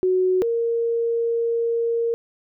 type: tone pair in turn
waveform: sine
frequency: 370 / 464.3 Hz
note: F#4 / A#4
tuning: 0 / -7 cents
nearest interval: major third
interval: 393 cents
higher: second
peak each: -16 / -19 dBFS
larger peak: first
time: 0.03-0.42 / 0.42-2.14 s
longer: second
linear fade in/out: 0 ms
effects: none